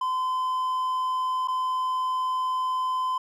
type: tone with dropouts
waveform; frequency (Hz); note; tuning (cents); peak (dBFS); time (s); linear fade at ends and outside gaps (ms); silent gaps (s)
triangle; 1024; C6; -38; -22; 0.01-3.18; 5; 1.475-1.482
effects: none